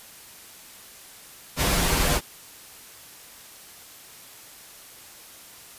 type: noise with comb filter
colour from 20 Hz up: pink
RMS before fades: -22 dBFS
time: 1.56-2.21 s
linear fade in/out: 50 ms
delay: 9.2 ms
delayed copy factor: -0.55
effects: white hiss -46 dBFS RMS until 5.78 s + resampled to 32000 Hz